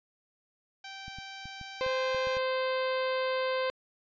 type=tone with pitch glide; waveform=10% pulse; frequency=779 to 806 Hz; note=G5 to G5; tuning=-11 to +48 cents; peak=-33 dBFS; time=0.84-2.38 s; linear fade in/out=5 ms; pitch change=+59 cents; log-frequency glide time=1.8-1.9 s
type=clicks; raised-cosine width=5 ms; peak=-34 dBFS; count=8; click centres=1.081 / 1.186 / 1.456 / 1.613 / 1.864 / 2.147 / 2.271 / 2.369 s
type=harmonic tone; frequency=519 Hz; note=C5; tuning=14 cents flat; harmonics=1 / 2 / 3 / 4 / 5 / 6 / 7 / 8 / 9; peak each=-29 / -35 / -39 / -41 / -43 / -45 / -46 / -47 / -48 dBFS; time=1.81-3.7 s; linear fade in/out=0 ms
effects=resampled to 16000 Hz